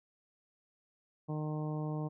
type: harmonic tone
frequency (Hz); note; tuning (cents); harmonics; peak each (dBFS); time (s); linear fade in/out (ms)
152.8; D#3; -31; 1 / 2 / 3 / 4 / 5 / 6 / 7; -35 / -41 / -45 / -47 / -49 / -51 / -52; 1.28-2.09; 20
effects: none